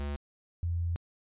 square / sine tone pair in turn, 71.8 / 85.39 Hz, D2 / F2, -39 / -38 cents, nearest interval minor third, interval 301 cents, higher second, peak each -33 / -28 dBFS, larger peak second, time 0-0.16 / 0.63-0.96 s, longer second, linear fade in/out 0 ms, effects resampled to 8000 Hz

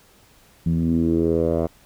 10% pulse tone with low-pass filter sweep, 82.4 Hz, E2, in tune, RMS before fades -20 dBFS, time 0.66-1.67 s, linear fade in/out 5 ms, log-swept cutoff 170 to 720 Hz, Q 3.6, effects pink hiss -54 dBFS RMS until 1.85 s

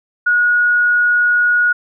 sine tone, 1451 Hz, F#6, 34 cents flat, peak -10 dBFS, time 0.26-1.73 s, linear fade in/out 10 ms, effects none

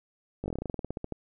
slowing click train, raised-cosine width 2 ms, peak -20 dBFS, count 17, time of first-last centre 0.44-1.123 s, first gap 19 ms, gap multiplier 1.1, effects none

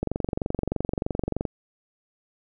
click train, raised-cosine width 2 ms, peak -12 dBFS, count 34, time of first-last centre 0.03-1.452 s, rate 23.2 Hz, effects none

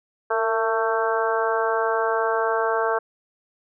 harmonic tone with a mistuned harmonic, 223 Hz, A3, 23 cents sharp, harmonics 2 / 3 / 4 / 5 / 6 / 7, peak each -24 / -26 / -27 / -28 / -29 / -29 dBFS, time 0.3-2.99 s, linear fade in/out 10 ms, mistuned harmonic 2, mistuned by +30 cents, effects none

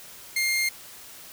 sawtooth tone, 2119 Hz, C7, 21 cents sharp, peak -19 dBFS, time 0.36-0.69 s, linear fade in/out 5 ms, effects white hiss -45 dBFS RMS until 1.32 s

